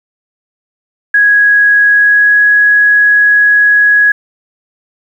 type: tone with pitch glide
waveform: sine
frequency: 1661.2 to 1670.8 Hz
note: G#6 to G#6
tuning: 0 to +10 cents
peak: -4 dBFS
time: 1.14-4.12 s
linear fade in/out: 5 ms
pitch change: +10 cents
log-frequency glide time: 1.89-2.41 s
effects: 7-bit